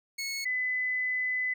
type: tone pair in turn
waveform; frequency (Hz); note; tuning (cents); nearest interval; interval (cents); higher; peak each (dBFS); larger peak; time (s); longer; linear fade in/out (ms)
20% pulse / sine; 2195 / 2009; C#7 / B6; -18 / +29; major second; 153; first; -27; neither; 0.18-0.45 / 0.45-1.54; second; 10
effects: none